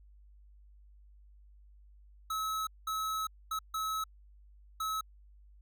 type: tone bursts at uneven times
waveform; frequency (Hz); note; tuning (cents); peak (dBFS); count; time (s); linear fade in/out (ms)
square; 1292; E6; -35; -33; 5; 2.3-2.67 / 2.87-3.27 / 3.51-3.59 / 3.74-4.04 / 4.8-5.01; 5
effects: added 50 Hz sine -55 dBFS peak until 5.61 s